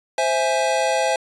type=chord; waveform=square; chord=C augmented; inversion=none; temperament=equal; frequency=523.3 / 659.3 / 830.6 Hz; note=C5 / E5 / G#5; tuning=0 / 0 / 0 cents; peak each=-23 dBFS; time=0.18-1.16 s; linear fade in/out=2 ms; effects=resampled to 22050 Hz